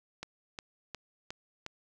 click train, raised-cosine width 0.2 ms, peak -22 dBFS, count 5, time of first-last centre 0.23-1.664 s, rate 2.79 Hz, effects none

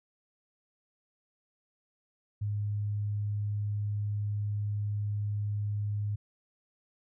sine tone, 103.6 Hz, G#2, 4 cents flat, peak -29 dBFS, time 2.41-6.16 s, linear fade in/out 10 ms, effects none

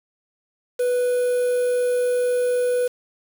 triangle tone with quantisation, 493.9 Hz, B4, in tune, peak -16 dBFS, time 0.79-2.88 s, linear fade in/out 10 ms, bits 6, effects none

